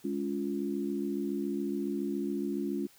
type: chord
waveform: sine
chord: Db major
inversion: second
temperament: equal with one note detuned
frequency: 207.7 / 282 / 349.2 Hz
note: Ab3 / Db4 / F4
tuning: 0 / +30 / 0 cents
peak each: -35 / -34 / -35 dBFS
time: 0.04-2.87 s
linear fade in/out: 10 ms
effects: white hiss -60 dBFS RMS until 2.98 s